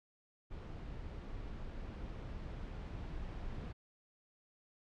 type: noise with level ramp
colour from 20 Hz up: brown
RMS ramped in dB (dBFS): -46 to -43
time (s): 0.5-3.73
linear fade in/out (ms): 20
effects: low-pass 4000 Hz 12 dB/octave